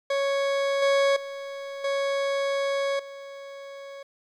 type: tone with level steps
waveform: 40% pulse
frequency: 554.4 Hz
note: C#5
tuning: in tune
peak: -22 / -18 / -33 / -23 / -38 dBFS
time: 0.1-4.03 s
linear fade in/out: 5 ms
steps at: 0.82 / 1.16 / 1.84 / 2.99 s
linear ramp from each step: 5 ms
effects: low-pass 5000 Hz 12 dB/octave + 10-bit